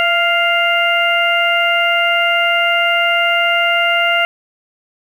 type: harmonic tone with a mistuned harmonic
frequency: 698.5 Hz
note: F5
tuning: in tune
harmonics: 1 / 2 / 3 / 4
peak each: -17 / -17 / -17 / -17 dBFS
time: 0-4.25 s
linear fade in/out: 0 ms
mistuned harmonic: 1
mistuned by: -43 cents
effects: 7-bit